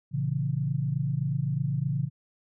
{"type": "chord", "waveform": "sine", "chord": "A# diminished", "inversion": "none", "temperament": "just", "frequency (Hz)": [116.54, 139.85, 167.82], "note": ["A#2", "C#3", "E3"], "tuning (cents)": [0, 16, 31], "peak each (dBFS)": [-32, -27, -32], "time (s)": [0.11, 2.1], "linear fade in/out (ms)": 50, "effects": []}